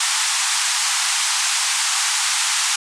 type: band-pass noise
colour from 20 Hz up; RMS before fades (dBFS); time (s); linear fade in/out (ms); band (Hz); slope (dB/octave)
white; -20; 0-2.76; 5; 810 to 9200; 48
effects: none